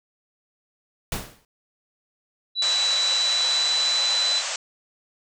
pink noise with exponential decay, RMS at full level -25 dBFS, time 1.12-1.45 s, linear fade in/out 2 ms, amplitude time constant 70 ms
sine tone with pitch glide, 3951 to 3999 Hz, B7 to B7, 0 to +21 cents, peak -20 dBFS, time 2.55-4.43 s, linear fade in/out 50 ms, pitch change +21 cents, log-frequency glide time 3.04-4.28 s
white band-pass noise, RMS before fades -29 dBFS, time 2.62-4.56 s, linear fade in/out 2 ms, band 500 to 8000 Hz, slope 96 dB/octave
effects none

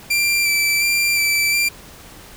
sawtooth tone with vibrato, 2349 Hz, D7, in tune, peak -12 dBFS, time 0.1-1.69 s, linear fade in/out 10 ms, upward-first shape square, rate 1.4 Hz, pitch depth 16 cents each way, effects pink hiss -41 dBFS RMS until 2.36 s

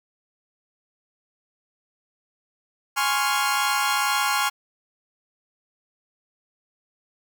sawtooth chord, Db major seventh, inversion second, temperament equal, 830.6 / 1046.5 / 1108.7 / 1396.9 Hz, Ab5 / C6 / Db6 / F6, 0 / 0 / 0 / 0 cents, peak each -22 / -24 / -23 / -22 dBFS, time 2.96-4.5 s, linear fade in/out 20 ms, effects none

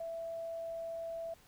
sine tone, 663 Hz, E5, 10 cents sharp, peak -38 dBFS, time 0-1.34 s, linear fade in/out 5 ms, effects pink hiss -63 dBFS RMS until 1.47 s

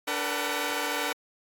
10% pulse tone cluster, 291.3 / 450.6 / 490.6 / 757 Hz, D4 / A4 / B4 / F#5, -14 / +41 / -12 / +39 cents, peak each -25 dBFS, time 0.07-1.13 s, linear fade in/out 10 ms, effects AAC 64 kbps

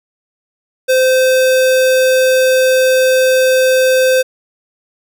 square tone, 517 Hz, C5, 21 cents flat, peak -9 dBFS, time 0.88-4.23 s, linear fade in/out 20 ms, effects none

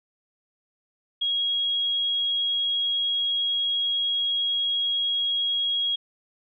sine tone, 3297 Hz, G#7, 13 cents flat, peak -22 dBFS, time 1.21-5.96 s, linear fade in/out 10 ms, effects none

